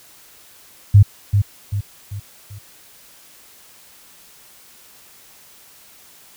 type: tone with echo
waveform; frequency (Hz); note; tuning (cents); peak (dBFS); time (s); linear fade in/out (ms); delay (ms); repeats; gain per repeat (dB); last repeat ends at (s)
sine; 101.2; G#2; -44; -4; 0.94-1.03; 10; 390; 4; -7; 2.59
effects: white hiss -47 dBFS RMS until 6.36 s